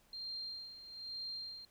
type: tone with tremolo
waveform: sine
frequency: 4186 Hz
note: C8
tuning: in tune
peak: -40 dBFS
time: 0.13-1.65 s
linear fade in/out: 2 ms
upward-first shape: sine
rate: 1.1 Hz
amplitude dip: 70%
effects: pink hiss -69 dBFS RMS until 1.7 s